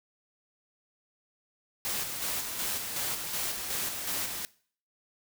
white noise with tremolo, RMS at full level -32 dBFS, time 1.85-4.45 s, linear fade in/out 0 ms, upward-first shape square, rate 2.7 Hz, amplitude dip 40%, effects noise-tail reverb RT60 0.5 s tail -21 dB re dry

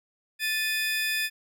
30% pulse tone pair together, 1755.9 / 2489 Hz, A6 / D#7, -4 / 0 cents, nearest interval tritone, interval 604 cents, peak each -26 dBFS, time 0.39-1.3 s, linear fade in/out 50 ms, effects none

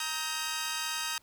10% pulse chord, Eb major, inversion second, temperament equal with one note detuned, 932.3 / 1268.5 / 1568 Hz, Bb5 / Eb6 / G6, 0 / +33 / 0 cents, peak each -28 dBFS, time 0-1.18 s, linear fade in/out 2 ms, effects pink hiss -64 dBFS RMS until 1.22 s

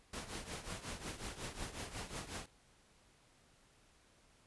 pink noise with tremolo, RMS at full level -42 dBFS, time 0.13-2.46 s, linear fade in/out 5 ms, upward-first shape triangle, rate 5.5 Hz, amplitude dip 80%, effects pink hiss -68 dBFS RMS until 4.46 s + resampled to 24000 Hz

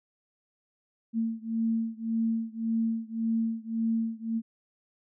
sine beating tone pair, 225.4 / 227.2 Hz, A3 / A#3, +42 / -44 cents, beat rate 1.8 Hz, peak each -29 / -30 dBFS, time 1.13-4.42 s, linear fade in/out 50 ms, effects none

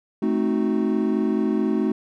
triangle chord, A diminished seventh, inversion none, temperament equal with one note detuned, 217.3 / 261.6 / 311.1 / 370 Hz, A3 / C4 / Eb4 / Gb4, -21 / 0 / 0 / 0 cents, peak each -21 / -24 / -23 / -24 dBFS, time 0.22-1.92 s, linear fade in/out 5 ms, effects none

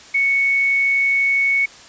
sine tone with quantisation, 2217 Hz, C#7, in tune, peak -14 dBFS, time 0.14-1.66 s, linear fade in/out 10 ms, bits 7, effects white hiss -42 dBFS RMS until 1.88 s + resampled to 16000 Hz

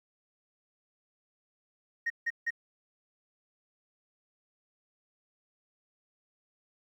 sine tone bursts, 1864.7 Hz, A#6, in tune, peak -26 dBFS, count 3, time 2.06-2.506 s, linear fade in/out 10 ms, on 42 ms, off 160 ms, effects tanh soft clip ceiling -25 dBFS + 11-bit

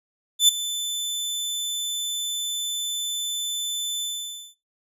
sawtooth tone with ADSR envelope, 3520 Hz, A7, in tune, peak -7 dBFS, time 0.39-4.55 s, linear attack 95 ms, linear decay 10 ms, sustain -15 dB, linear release 530 ms, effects noise-tail reverb RT60 0.2 s tail -17 dB re dry + resampled to 32000 Hz

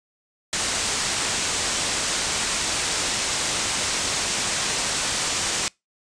white low-pass noise, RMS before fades -25 dBFS, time 0.53-5.68 s, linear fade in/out 0 ms, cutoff 8900 Hz, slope 48 dB/octave, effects noise-tail reverb RT60 0.2 s tail -25 dB re dry + resampled to 22050 Hz

